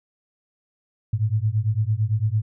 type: beating tone pair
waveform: sine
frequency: 103.83 / 112.73 Hz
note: G#2 / A2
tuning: 0 / +42 cents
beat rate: 8.9 Hz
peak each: -22 dBFS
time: 1.13-2.42 s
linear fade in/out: 5 ms
effects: none